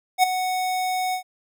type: tone with ADSR envelope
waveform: square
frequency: 740 Hz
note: F#5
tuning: in tune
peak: -12 dBFS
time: 0.18-1.23 s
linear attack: 53 ms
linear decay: 9 ms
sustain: -11 dB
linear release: 95 ms
effects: none